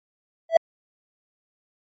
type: tone with exponential growth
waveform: triangle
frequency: 659.3 Hz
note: E5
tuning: in tune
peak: -5 dBFS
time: 0.49-0.57 s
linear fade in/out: 5 ms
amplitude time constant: 17 ms
effects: MP3 32 kbps